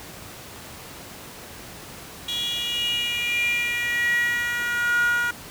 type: tone with high-pass filter sweep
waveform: 10% pulse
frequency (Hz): 478.8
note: A#4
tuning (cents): +46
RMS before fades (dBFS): -24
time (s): 2.28-5.31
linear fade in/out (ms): 5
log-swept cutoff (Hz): 3500 to 1300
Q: 9
effects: pink hiss -40 dBFS RMS until 5.5 s + high-pass 60 Hz 12 dB/octave